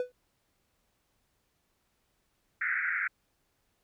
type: tone with exponential decay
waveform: triangle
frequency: 496.9 Hz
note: B4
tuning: 11 cents sharp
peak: -23 dBFS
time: 0-0.12 s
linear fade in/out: 1 ms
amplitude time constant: 26 ms
type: band-pass noise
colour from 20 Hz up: pink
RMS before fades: -31 dBFS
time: 2.61-3.08 s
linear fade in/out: 5 ms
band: 1400 to 2200 Hz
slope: 96 dB/octave
effects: pink hiss -75 dBFS RMS until 3.83 s